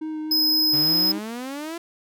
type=tone with vibrato; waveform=triangle; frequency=311.1 Hz; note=D#4; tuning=in tune; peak=-25 dBFS; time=0.01-1.19 s; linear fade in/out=10 ms; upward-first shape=sine; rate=3.8 Hz; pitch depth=13 cents each way
type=tone; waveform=square; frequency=5090 Hz; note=D#8; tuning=39 cents sharp; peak=-18 dBFS; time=0.31-1.12 s; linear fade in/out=5 ms
type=exponential sweep; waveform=sawtooth; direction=up; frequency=140.3 to 344.7 Hz; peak=-26 dBFS; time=0.73-1.78 s; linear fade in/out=5 ms
effects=none